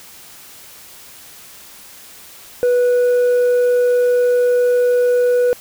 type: tone with tanh clipping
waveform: sine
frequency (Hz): 490.9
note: B4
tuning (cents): -10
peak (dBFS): -12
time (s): 2.63-5.53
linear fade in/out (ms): 0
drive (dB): 3
effects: white hiss -40 dBFS RMS until 5.6 s